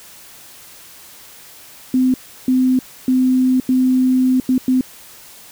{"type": "tone bursts at uneven times", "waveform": "sine", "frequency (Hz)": 256.6, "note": "C4", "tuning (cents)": -34, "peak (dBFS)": -11, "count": 6, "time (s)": [[1.94, 2.14], [2.48, 2.79], [3.08, 3.6], [3.69, 4.4], [4.49, 4.58], [4.68, 4.81]], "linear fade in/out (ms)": 2, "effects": ["white hiss -41 dBFS RMS until 5.51 s"]}